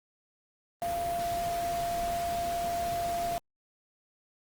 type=tone in noise; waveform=sine; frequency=690 Hz; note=F5; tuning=21 cents flat; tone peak=-29 dBFS; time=0.82-3.38 s; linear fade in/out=0 ms; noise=pink; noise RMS=-40 dBFS; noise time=0.82-3.38 s; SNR=+8 dB; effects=Opus 32 kbps